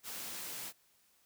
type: high-pass noise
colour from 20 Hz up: white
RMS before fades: -43 dBFS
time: 0.03-0.73 s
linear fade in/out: 50 ms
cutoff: 110 Hz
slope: 24 dB/octave
effects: white hiss -70 dBFS RMS until 1.25 s